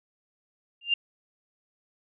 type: tone with exponential growth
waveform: sine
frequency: 2794 Hz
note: F7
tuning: in tune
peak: -17 dBFS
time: 0.81-0.94 s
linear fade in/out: 5 ms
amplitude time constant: 28 ms
effects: none